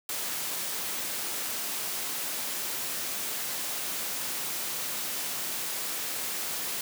white high-pass noise, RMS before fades -33 dBFS, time 0.09-6.81 s, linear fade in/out 2 ms, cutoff 150 Hz, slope 12 dB/octave, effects none

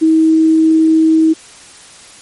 sine tone, 319.5 Hz, D#4, 46 cents sharp, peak -6 dBFS, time 0.01-1.34 s, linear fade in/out 20 ms, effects white hiss -38 dBFS RMS until 2.21 s + MP3 48 kbps

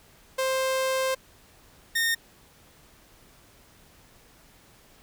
sawtooth tone pair in turn, 525 / 1836.6 Hz, C5 / A#6, +6 / -26 cents, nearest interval octave + minor seventh, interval 2168 cents, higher second, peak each -20 / -19 dBFS, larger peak second, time 0.38-1.15 / 1.95-2.15 s, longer first, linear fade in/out 10 ms, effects pink hiss -56 dBFS RMS until 5.02 s

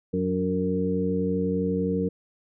harmonic tone with a mistuned harmonic, 92 Hz, F#2, 9 cents flat, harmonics 1 / 2 / 3 / 4 / 5, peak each -34 / -26 / -30 / -37 / -27 dBFS, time 0.13-2.09 s, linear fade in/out 10 ms, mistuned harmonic 3, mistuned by +53 cents, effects none

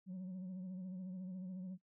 sine tone with vibrato, 185 Hz, F#3, in tune, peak -40 dBFS, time 0.06-1.78 s, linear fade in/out 50 ms, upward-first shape sine, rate 14 Hz, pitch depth 48 cents each way, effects noise-tail reverb RT60 0.1 s tail -24 dB re dry + tanh soft clip ceiling -42 dBFS

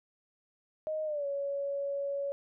sine tone with pitch glide, 622.3 to 560.8 Hz, D#5 to C#5, 0 to +20 cents, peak -31 dBFS, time 0.87-2.32 s, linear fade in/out 0 ms, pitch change -180 cents, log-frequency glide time 1.05-1.26 s, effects none

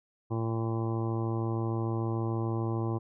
harmonic tone, 113.4 Hz, A#2, 47 cents flat, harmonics 1 / 2 / 3 / 4 / 5 / 6 / 7 / 8 / 9 / 10, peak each -30 / -38 / -34 / -42 / -45 / -49 / -43 / -50 / -43 / -51 dBFS, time 0.3-2.99 s, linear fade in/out 20 ms, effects none

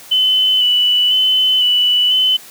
sine tone with vibrato, 3000 Hz, F#7, 23 cents sharp, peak -10 dBFS, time 0.11-2.37 s, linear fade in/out 10 ms, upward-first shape square, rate 1 Hz, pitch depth 19 cents each way, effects white hiss -38 dBFS RMS until 2.5 s + high-pass 100 Hz 12 dB/octave

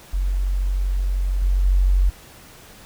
sine tone with level steps, 46.36 Hz, F#1, 4 cents sharp, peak -18 / -15 / -13 dBFS, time 0.13-2.1 s, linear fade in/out 10 ms, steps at 1.42 / 1.65 s, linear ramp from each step 2 ms, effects pink hiss -45 dBFS RMS until 2.85 s

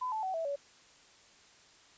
sine tone with pitch steps, 1009 / 873.3 / 755.9 / 654.3 / 566.3 Hz, B5 / A5 / F#5 / E5 / C#5, +37 / -13 / +37 / -13 / +37 cents, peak -32 dBFS, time 0.01-0.56 s, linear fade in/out 10 ms, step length 110 ms, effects white hiss -60 dBFS RMS until 1.97 s + resampled to 16000 Hz

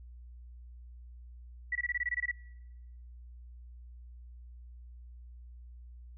sine tone bursts, 1949 Hz, B6, 23 cents flat, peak -29 dBFS, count 11, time 1.72-2.314 s, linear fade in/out 5 ms, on 34 ms, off 22 ms, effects noise-tail reverb RT60 1.0 s tail -23 dB re dry + added 60 Hz sine -47 dBFS peak until 6.17 s

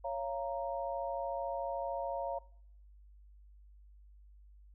sine chord, Bb minor, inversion first, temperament equal with one note detuned, 554.4 / 688 / 932.3 Hz, Db5 / F5 / Bb5, 0 / -26 / 0 cents, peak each -38 / -39 / -40 dBFS, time 0.04-2.39 s, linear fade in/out 10 ms, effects noise-tail reverb RT60 0.7 s tail -22 dB re dry + added 50 Hz sine -55 dBFS peak until 4.74 s

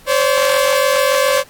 sawtooth tone pair together, 523.3 / 570.5 Hz, C5 / C#5, 0 / +50 cents, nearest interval minor second, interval 150 cents, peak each -11 dBFS, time 0.06-1.44 s, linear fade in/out 50 ms, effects pink hiss -45 dBFS RMS until 1.49 s + AAC 64 kbps

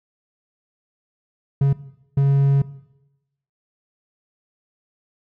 triangle tone bursts at uneven times, 138.8 Hz, C#3, 3 cents sharp, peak -11 dBFS, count 2, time 1.61-1.73 / 2.17-2.62 s, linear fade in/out 5 ms, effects noise-tail reverb RT60 0.9 s tail -17 dB re dry

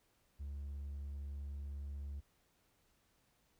triangle tone, 70.8 Hz, C#2, 37 cents sharp, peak -39 dBFS, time 0.39-2.21 s, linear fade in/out 20 ms, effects tanh soft clip ceiling -35 dBFS + pink hiss -75 dBFS RMS until 3.59 s

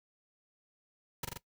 pink noise with echo, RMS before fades -36 dBFS, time 1.23-1.25 s, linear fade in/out 5 ms, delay 42 ms, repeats 3, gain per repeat -2 dB, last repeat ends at 1.376 s, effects noise-tail reverb RT60 0.1 s tail -18 dB re dry

